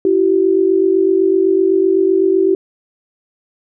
sine tone pair together, 334.3 / 382.2 Hz, E4 / G4, +24 / -44 cents, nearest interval major second, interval 232 cents, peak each -15 / -11 dBFS, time 0.05-2.55 s, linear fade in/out 2 ms, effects none

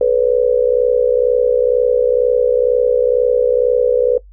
sine tone with amplitude modulation, 493.9 Hz, B4, in tune, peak -6 dBFS, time 0.01-4.18 s, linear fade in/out 2 ms, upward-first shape sine, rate 62.1 Hz, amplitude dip 90%, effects noise-tail reverb RT60 0.1 s tail -19 dB re dry + added 48 Hz sine -38 dBFS peak until 4.32 s

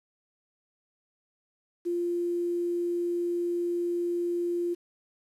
sine tone with quantisation, 347.5 Hz, F4, 9 cents flat, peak -26 dBFS, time 1.85-4.75 s, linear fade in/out 20 ms, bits 9, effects resampled to 32000 Hz

